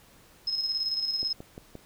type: tone with tremolo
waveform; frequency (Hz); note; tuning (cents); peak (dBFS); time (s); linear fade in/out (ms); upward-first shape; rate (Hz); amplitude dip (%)
sine; 5150; E8; -41; -25; 0.47-1.33; 5; square; 18; 45
type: click train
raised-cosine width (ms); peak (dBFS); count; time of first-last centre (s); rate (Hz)
2; -27; 4; 1.23-1.754; 5.73
effects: pink hiss -57 dBFS RMS until 1.85 s